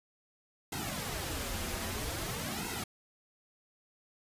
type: noise with flanger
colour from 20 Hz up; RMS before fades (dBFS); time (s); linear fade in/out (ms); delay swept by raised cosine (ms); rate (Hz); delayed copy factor
pink; -37; 0.72-2.84; 5; 1.7 to 7; 0.51; -0.9
effects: resampled to 32000 Hz